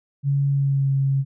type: tone with pitch glide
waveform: sine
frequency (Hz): 140 to 136.57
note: C#3 to C#3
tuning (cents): +18 to -25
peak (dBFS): -17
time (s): 0.23-1.25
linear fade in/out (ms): 50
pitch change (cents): -43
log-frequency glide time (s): 0.49-0.91
effects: none